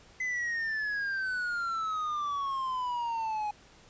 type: exponential sweep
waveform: triangle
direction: down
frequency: 2040 to 830.6 Hz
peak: -28 dBFS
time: 0.2-3.51 s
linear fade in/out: 5 ms
effects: pink hiss -57 dBFS RMS until 3.89 s + resampled to 16000 Hz